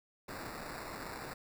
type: noise with sample-and-hold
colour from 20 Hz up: blue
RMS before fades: -44 dBFS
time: 0.28-1.34 s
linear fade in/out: 10 ms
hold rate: 3150 Hz
effects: none